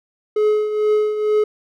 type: tone with tremolo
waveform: triangle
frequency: 424.8 Hz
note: G#4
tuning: 39 cents sharp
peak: -10 dBFS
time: 0.36-1.44 s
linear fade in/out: 5 ms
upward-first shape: triangle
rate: 2.2 Hz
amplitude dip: 65%
effects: none